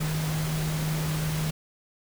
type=tone in noise; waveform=sine; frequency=155.56 Hz; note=D#3; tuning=in tune; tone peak=-26 dBFS; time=0-1.51 s; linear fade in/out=10 ms; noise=pink; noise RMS=-34 dBFS; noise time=0-1.51 s; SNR=+5 dB; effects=none